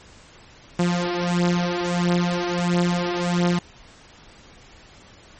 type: beating tone pair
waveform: sawtooth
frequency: 174.61 / 176.11 Hz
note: F3 / F3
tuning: 0 / +15 cents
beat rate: 1.5 Hz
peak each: -19 / -18 dBFS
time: 0.79-3.59 s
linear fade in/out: 5 ms
effects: pink hiss -48 dBFS RMS until 5.39 s + MP3 32 kbps